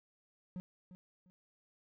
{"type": "tone with echo", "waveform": "triangle", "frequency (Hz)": 181.3, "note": "F#3", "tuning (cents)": -35, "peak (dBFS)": -37, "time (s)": [0.56, 0.6], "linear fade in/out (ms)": 0, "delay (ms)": 350, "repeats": 2, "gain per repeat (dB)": -12, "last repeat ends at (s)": 1.3, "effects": []}